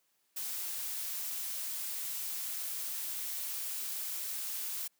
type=noise; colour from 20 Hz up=blue; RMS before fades=-38 dBFS; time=0.36-4.88 s; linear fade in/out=10 ms; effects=white hiss -75 dBFS RMS until 4.99 s + high-pass 150 Hz 12 dB/octave